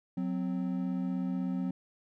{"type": "tone pair together", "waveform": "triangle", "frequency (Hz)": [183.85, 260], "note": ["F#3", "C4"], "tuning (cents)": [-11, -11], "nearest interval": "tritone", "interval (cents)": 600, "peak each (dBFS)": [-30, -32], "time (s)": [0.17, 1.71], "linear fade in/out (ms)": 5, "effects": []}